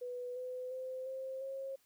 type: tone with pitch steps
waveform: sine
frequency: 493.9 / 504.9 / 516.1 / 527.5 / 539.2 Hz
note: B4 / B4 / C5 / C5 / C#5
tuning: 0 / +38 / -24 / +14 / -48 cents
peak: -39 dBFS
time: 0.01-1.76 s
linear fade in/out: 10 ms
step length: 350 ms
effects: white hiss -72 dBFS RMS until 1.85 s